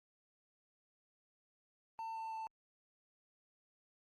triangle tone with pitch steps, 900 / 893.8 / 887.6 Hz, A5 / A5 / A5, +39 / +27 / +15 cents, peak -39 dBFS, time 1.99-2.47 s, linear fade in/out 0 ms, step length 160 ms, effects Opus 32 kbps

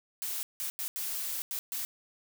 blue noise bursts at uneven times, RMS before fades -35 dBFS, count 6, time 0.22-0.43 / 0.6-0.7 / 0.79-0.88 / 0.96-1.42 / 1.51-1.59 / 1.72-1.85 s, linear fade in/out 0 ms, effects none

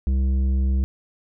sine tone with tanh clipping, 66 Hz, C2, 16 cents sharp, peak -19 dBFS, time 0.07-0.84 s, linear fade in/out 0 ms, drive 9 dB, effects none

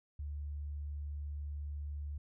sine tone, 73 Hz, D2, 10 cents flat, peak -38 dBFS, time 0.19-2.18 s, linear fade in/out 5 ms, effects none

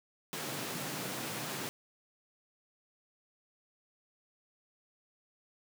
pink high-pass noise, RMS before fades -39 dBFS, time 0.33-1.69 s, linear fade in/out 0 ms, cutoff 120 Hz, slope 48 dB/octave, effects none

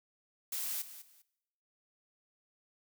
blue noise with echo, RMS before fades -37 dBFS, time 0.52-0.82 s, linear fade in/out 5 ms, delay 200 ms, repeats 2, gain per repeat -13 dB, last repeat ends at 1.22 s, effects noise-tail reverb RT60 0.9 s tail -21 dB re dry

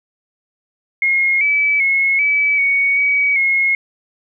sine tone with pitch steps, 2151 / 2298 / 2176 / 2294 / 2233 / 2267 / 2163 Hz, C7 / D7 / C#7 / D7 / C#7 / C#7 / C#7, +47 / -38 / -33 / -41 / +12 / +38 / -43 cents, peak -12 dBFS, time 1.02-3.75 s, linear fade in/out 2 ms, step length 390 ms, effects none

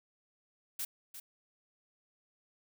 blue noise with echo, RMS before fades -37 dBFS, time 0.79-0.85 s, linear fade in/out 5 ms, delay 350 ms, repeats 1, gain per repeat -10 dB, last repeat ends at 1.2 s, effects none

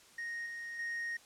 triangle tone with level steps, 1864.7 Hz, A#6, in tune, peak -36 / -39 / -34 dBFS, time 0.18-1.17 s, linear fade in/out 5 ms, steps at 0.46 / 0.79 s, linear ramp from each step 2 ms, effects white hiss -60 dBFS RMS until 1.25 s + low-pass 9000 Hz 12 dB/octave

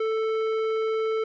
sine tone with tanh clipping, 441.5 Hz, A4, 6 cents sharp, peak -25 dBFS, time 0-1.24 s, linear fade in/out 5 ms, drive 13 dB, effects none

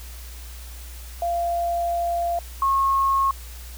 sine tone pair in turn, 689 / 1087.5 Hz, F5 / C#6, -24 / -33 cents, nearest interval minor sixth, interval 791 cents, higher second, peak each -21 / -17 dBFS, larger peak second, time 1.22-2.39 / 2.62-3.31 s, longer first, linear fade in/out 2 ms, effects added 60 Hz sine -36 dBFS peak until 3.77 s + white hiss -44 dBFS RMS until 3.77 s

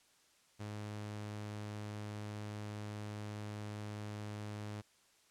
sawtooth tone, 104.9 Hz, G#2, 18 cents sharp, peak -38 dBFS, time 0.59-4.82 s, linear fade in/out 20 ms, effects white hiss -69 dBFS RMS until 5.3 s + low-pass 9000 Hz 12 dB/octave

